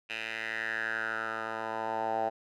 10% pulse tone with band-pass filter sweep, 111.6 Hz, A2, 25 cents sharp, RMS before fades -34 dBFS, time 0.09-2.3 s, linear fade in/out 20 ms, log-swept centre 2500 to 750 Hz, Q 5.1, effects none

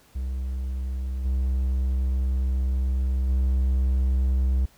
triangle tone with level steps, 64.8 Hz, C2, 16 cents flat, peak -24 / -19 / -17 dBFS, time 0.15-4.66 s, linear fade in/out 10 ms, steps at 1.24 / 3.28 s, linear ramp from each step 20 ms, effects pink hiss -57 dBFS RMS until 4.77 s

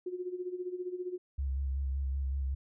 sine tone with tremolo, 361.9 Hz, F#4, 38 cents flat, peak -32 dBFS, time 0.06-1.18 s, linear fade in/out 5 ms, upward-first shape sine, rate 15 Hz, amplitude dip 75%
sine tone with vibrato, 67.8 Hz, C#2, 38 cents flat, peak -30 dBFS, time 1.38-2.55 s, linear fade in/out 10 ms, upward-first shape square, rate 5.3 Hz, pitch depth 29 cents each way
effects none

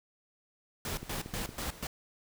pink noise with tremolo, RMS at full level -36 dBFS, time 0.85-1.87 s, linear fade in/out 2 ms, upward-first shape square, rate 4.1 Hz, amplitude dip 80%
click train, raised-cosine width 3 ms, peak -28 dBFS, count 7, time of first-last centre 1.03-1.492 s, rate 13 Hz
effects none

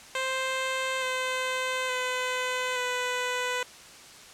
10% pulse tone with pitch steps, 523.3 / 514.6 / 506.1 / 497.7 Hz, C5 / C5 / B4 / B4, 0 / -29 / +42 / +13 cents, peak -19 dBFS, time 0.15-3.63 s, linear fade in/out 2 ms, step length 870 ms, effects white hiss -48 dBFS RMS until 4.33 s + low-pass 8000 Hz 12 dB/octave

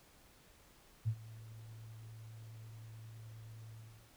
sine tone with ADSR envelope, 111.3 Hz, A2, 20 cents sharp, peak -29 dBFS, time 1.05-4.12 s, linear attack 29 ms, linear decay 68 ms, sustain -20 dB, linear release 370 ms, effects pink hiss -64 dBFS RMS until 4.16 s

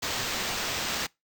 white noise with sample-and-hold, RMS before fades -31 dBFS, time 0.02-1.07 s, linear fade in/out 10 ms, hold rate 11025 Hz, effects noise-tail reverb RT60 0.2 s tail -24 dB re dry

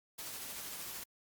white noise with tremolo, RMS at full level -43 dBFS, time 0.18-1.04 s, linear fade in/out 10 ms, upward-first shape sine, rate 13 Hz, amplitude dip 25%, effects Opus 48 kbps

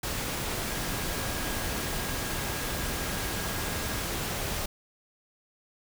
sine tone in noise, 1635 Hz, G#6, 28 cents flat, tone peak -43 dBFS, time 0.69-4.02 s, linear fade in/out 5 ms, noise pink, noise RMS -32 dBFS, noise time 0.03-4.66 s, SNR -14 dB, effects none

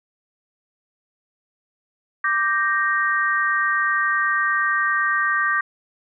sine chord, G minor, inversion second, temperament equal, 1174.7 / 1568 / 1864.7 Hz, D6 / G6 / Bb6, 0 / 0 / 0 cents, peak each -22 dBFS, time 2.24-5.61 s, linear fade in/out 5 ms, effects none

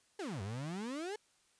35% pulse exponential two-way sweep, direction down then up, 440 to 92.5 to 440 Hz, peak -37 dBFS, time 0.19-1.16 s, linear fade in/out 5 ms, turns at 0.42 s, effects white hiss -71 dBFS RMS until 1.59 s + resampled to 22050 Hz

